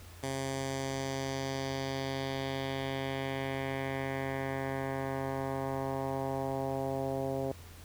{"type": "tone with low-pass filter sweep", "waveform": "10% pulse", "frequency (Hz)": 134.7, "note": "C#3", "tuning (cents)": -49, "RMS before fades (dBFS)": -35, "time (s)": [0.23, 7.52], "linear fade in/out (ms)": 2, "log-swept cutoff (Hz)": [9000, 590], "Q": 1.7, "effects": ["added 86 Hz sine -50 dBFS peak until 7.84 s", "pink hiss -54 dBFS RMS until 7.84 s"]}